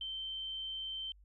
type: tone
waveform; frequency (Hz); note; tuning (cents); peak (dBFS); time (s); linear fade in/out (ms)
sine; 3109; G7; -15; -38; 0.01-1.12; 2
effects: added 50 Hz sine -58 dBFS peak until 1.24 s